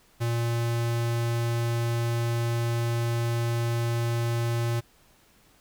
square tone, 117.3 Hz, A#2, 11 cents sharp, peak -25 dBFS, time 0.2-4.81 s, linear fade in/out 20 ms, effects pink hiss -60 dBFS RMS until 5.6 s

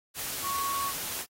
sine tone in noise, 1111 Hz, C#6, 4 cents sharp, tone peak -29 dBFS, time 0.42-0.93 s, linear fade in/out 50 ms, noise white, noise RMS -35 dBFS, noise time 0.14-1.26 s, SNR +3 dB, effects AAC 48 kbps

